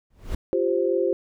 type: noise with exponential growth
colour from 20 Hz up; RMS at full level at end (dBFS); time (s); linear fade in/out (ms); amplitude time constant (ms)
brown; -24; 0.1-0.35; 5; 53
type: chord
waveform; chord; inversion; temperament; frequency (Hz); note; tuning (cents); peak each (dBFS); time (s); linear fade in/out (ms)
sine; F suspended second; none; just; 349.2 / 392.9 / 523.8; F4 / G4 / C5; 0 / +4 / +2; -24; 0.53-1.13; 0
effects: none